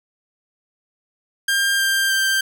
sawtooth tone with pitch steps, 1599 / 1586.1 / 1573.3 Hz, G6 / G6 / G6, +34 / +20 / +6 cents, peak -13 dBFS, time 1.48-2.41 s, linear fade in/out 5 ms, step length 310 ms, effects none

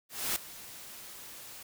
white noise with ADSR envelope, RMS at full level -30 dBFS, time 0.09-1.63 s, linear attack 270 ms, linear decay 3 ms, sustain -17 dB, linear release 6 ms, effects none

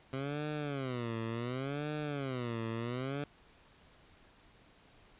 15% pulse tone with vibrato, 130.81 Hz, C3, in tune, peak -29 dBFS, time 0.13-3.24 s, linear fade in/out 2 ms, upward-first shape sine, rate 0.69 Hz, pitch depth 250 cents each way, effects pink hiss -62 dBFS RMS until 5.19 s + resampled to 8000 Hz

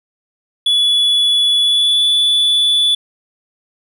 triangle tone with pitch glide, 3417 to 3457 Hz, G#7 to A7, +49 to -31 cents, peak -9 dBFS, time 0.66-2.95 s, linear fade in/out 5 ms, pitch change +20 cents, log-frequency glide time 1.6-2.05 s, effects none

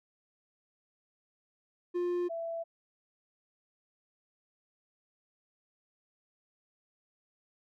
triangle / sine tone pair in turn, 352.9 / 666.2 Hz, F4 / E5, +18 / +18 cents, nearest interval major seventh, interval 1100 cents, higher second, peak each -27 / -34 dBFS, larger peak first, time 1.94-2.29 / 2.29-2.64 s, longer neither, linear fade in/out 20 ms, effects none

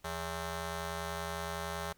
10% pulse ring-modulated tone, 246.9 Hz, B3, in tune, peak -25 dBFS, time 0.04-1.93 s, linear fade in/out 10 ms, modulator 325 Hz, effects pink hiss -68 dBFS RMS until 1.97 s

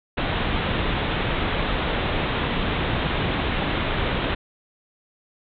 pink low-pass noise, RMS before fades -24 dBFS, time 0.17-4.35 s, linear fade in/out 10 ms, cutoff 3800 Hz, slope 96 dB/octave, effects none

